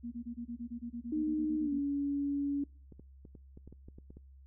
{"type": "tone bursts", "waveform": "sine", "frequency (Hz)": 236.9, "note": "A#3", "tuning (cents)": 28, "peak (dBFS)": -37, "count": 16, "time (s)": [0.03, 1.799], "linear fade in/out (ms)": 20, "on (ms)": 89, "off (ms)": 23}
{"type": "tone with pitch glide", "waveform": "sine", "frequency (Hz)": [307.1, 283.2], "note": ["D#4", "C#4"], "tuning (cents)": [-23, 37], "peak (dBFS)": -30, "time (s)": [1.12, 2.64], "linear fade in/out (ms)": 5, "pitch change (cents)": -140, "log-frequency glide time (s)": [1.62, 1.72]}
{"type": "clicks", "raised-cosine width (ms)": 3, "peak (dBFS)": -38, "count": 11, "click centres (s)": [2.923, 2.996, 3.252, 3.352, 3.574, 3.676, 3.726, 3.885, 3.985, 4.105, 4.17]}
{"effects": ["noise-tail reverb RT60 0.4 s tail -25 dB re dry", "added 67 Hz sine -53 dBFS peak until 4.46 s"]}